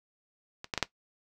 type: clicks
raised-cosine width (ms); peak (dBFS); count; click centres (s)
0.2; -22 / -13 / -11 / -7; 4; 0.644 / 0.738 / 0.777 / 0.827
effects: noise-tail reverb RT60 0.1 s tail -17 dB re dry